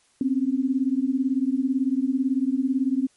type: beating tone pair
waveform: sine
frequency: 255.4 / 273.4 Hz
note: C4 / C#4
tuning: -42 / -24 cents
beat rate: 18 Hz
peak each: -23 dBFS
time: 0.21-3.07 s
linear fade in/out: 2 ms
effects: white hiss -62 dBFS RMS until 3.16 s + MP3 48 kbps